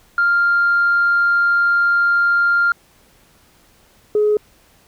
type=tone pair in turn; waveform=sine; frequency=1396.9 / 421.2 Hz; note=F6 / G#4; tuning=0 / +24 cents; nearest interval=octave + major sixth; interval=2076 cents; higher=first; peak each=-11 dBFS; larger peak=neither; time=0.18-2.72 / 4.15-4.37 s; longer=first; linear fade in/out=2 ms; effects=tanh soft clip ceiling -8 dBFS + pink hiss -53 dBFS RMS until 4.87 s